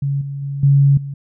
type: tone with level steps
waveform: sine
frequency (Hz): 139.8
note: C#3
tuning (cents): +15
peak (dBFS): -16 / -23 / -21 / -8 / -24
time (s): 0.02-1.14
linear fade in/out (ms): 5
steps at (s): 0.21 / 0.42 / 0.63 / 0.97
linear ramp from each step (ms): 5
effects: none